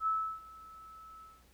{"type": "tone with ADSR envelope", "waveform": "sine", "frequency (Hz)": 1305, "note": "E6", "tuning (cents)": -18, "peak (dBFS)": -27, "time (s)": [0, 1.44], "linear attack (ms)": 67, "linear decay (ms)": 330, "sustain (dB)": -22, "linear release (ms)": 230, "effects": ["added 60 Hz sine -64 dBFS peak until 1.53 s", "pink hiss -66 dBFS RMS until 1.53 s"]}